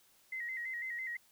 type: tone with vibrato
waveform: sine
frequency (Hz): 1975.5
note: B6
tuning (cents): 0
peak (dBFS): -37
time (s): 0.32-1.17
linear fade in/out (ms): 5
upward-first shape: square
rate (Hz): 6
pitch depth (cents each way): 72
effects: white hiss -67 dBFS RMS until 1.31 s